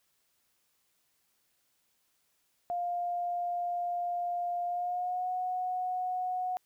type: tone with pitch glide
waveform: sine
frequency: 703 to 733.3 Hz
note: F5 to F#5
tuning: +11 to -16 cents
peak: -30 dBFS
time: 2.7-6.57 s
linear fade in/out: 0 ms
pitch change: +73 cents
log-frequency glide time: 4.66-5.3 s
effects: white hiss -74 dBFS RMS until 6.65 s